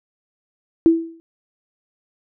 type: tone with exponential decay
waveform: sine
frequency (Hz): 329.6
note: E4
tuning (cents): 0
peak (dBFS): -6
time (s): 0.86-1.2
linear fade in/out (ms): 0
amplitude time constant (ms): 72
effects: none